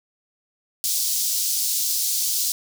pink high-pass noise, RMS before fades -23 dBFS, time 0.84-2.52 s, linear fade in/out 0 ms, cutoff 4600 Hz, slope 24 dB/octave, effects none

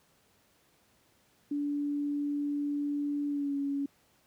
sine tone with pitch glide, 289.2 to 280.6 Hz, D4 to C#4, -27 to +21 cents, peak -29 dBFS, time 1.51-3.86 s, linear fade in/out 5 ms, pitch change -52 cents, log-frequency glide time 3.28-3.55 s, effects pink hiss -67 dBFS RMS until 4.26 s + high-pass 80 Hz 12 dB/octave

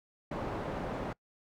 white low-pass noise, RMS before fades -37 dBFS, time 0.31-1.13 s, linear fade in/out 5 ms, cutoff 700 Hz, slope 12 dB/octave, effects noise-tail reverb RT60 0.1 s tail -24 dB re dry

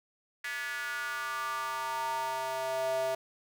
square tone with high-pass filter sweep, 131.4 Hz, C3, 8 cents sharp, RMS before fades -34 dBFS, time 0.44-3.15 s, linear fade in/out 5 ms, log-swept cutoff 1800 to 600 Hz, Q 5, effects none

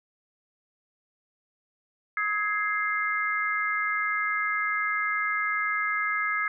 sine chord, Ab major, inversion second, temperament equal with one note detuned, 1270.7 / 1661.2 / 2093 Hz, Eb6 / Ab6 / C7, +36 / 0 / 0 cents, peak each -29 dBFS, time 2.17-6.48 s, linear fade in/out 2 ms, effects none

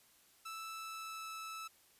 sawtooth tone with pitch glide, 1318.5 to 1310.1 Hz, E6 to E6, 0 to -11 cents, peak -40 dBFS, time 0.45-1.68 s, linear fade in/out 10 ms, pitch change -11 cents, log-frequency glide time 0.66-1.3 s, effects white hiss -67 dBFS RMS until 1.99 s + resampled to 32000 Hz

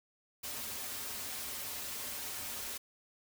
white noise with comb filter, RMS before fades -41 dBFS, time 0.43-2.78 s, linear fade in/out 10 ms, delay 6 ms, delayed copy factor -0.75, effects none

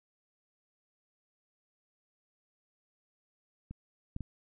clicks, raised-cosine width 5 ms, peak -30 / -25 / -26 dBFS, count 3, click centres 3.71 / 4.164 / 4.207 s, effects none

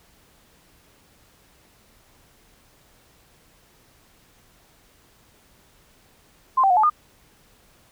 sine tone with pitch steps, 1045 / 777 / 722 / 863 / 1218 Hz, C6 / G5 / F#5 / A5 / D#6, -2 / -16 / -43 / -34 / -37 cents, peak -14 dBFS, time 6.57-6.9 s, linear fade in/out 10 ms, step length 66 ms, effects pink hiss -57 dBFS RMS until 7.91 s

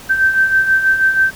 sine beating tone pair, 1551 / 1557.2 Hz, G6 / G6, -19 / -12 cents, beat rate 6.2 Hz, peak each -18 / -11 dBFS, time 0.09-1.31 s, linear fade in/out 20 ms, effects pink hiss -36 dBFS RMS until 1.35 s

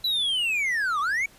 triangle linear two-way sweep, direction down then up, 4004 to 1108.7 to 2301 Hz, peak -21 dBFS, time 0.04-1.26 s, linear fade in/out 5 ms, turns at 1 s, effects pink hiss -53 dBFS RMS until 1.38 s + resampled to 32000 Hz

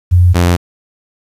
sine / sawtooth tone pair in turn, 89 / 87.57 Hz, F2 / F2, +33 / +5 cents, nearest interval unison, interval 28 cents, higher first, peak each -4 dBFS, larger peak neither, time 0.11-0.34 / 0.34-0.57 s, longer neither, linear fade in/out 20 ms, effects resampled to 32000 Hz + 7-bit

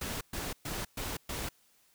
pink noise bursts, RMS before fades -37 dBFS, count 5, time 0.01-1.49 s, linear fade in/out 5 ms, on 200 ms, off 120 ms, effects white hiss -67 dBFS RMS until 1.94 s

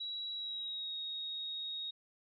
sine tone with pitch glide, 3893 to 3756 Hz, B7 to A#7, -26 to +12 cents, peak -38 dBFS, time 0-1.91 s, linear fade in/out 10 ms, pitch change -62 cents, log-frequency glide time 0.33-0.95 s, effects none

